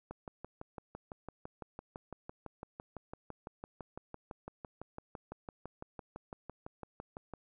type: click train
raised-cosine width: 1 ms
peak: -29 dBFS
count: 44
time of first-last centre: 0.11-7.337 s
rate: 5.95 Hz
effects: none